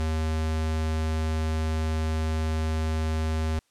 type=tone; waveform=square; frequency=79.1 Hz; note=D#2; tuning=29 cents sharp; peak=-25 dBFS; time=0-3.59 s; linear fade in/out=0 ms; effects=white hiss -69 dBFS RMS until 3.7 s + low-pass 9000 Hz 12 dB/octave